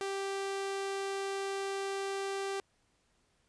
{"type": "tone", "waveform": "sawtooth", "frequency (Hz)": 392, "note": "G4", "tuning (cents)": 0, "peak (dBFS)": -30, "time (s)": [0.01, 2.6], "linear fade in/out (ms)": 0, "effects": ["pink hiss -73 dBFS RMS until 3.48 s", "resampled to 22050 Hz"]}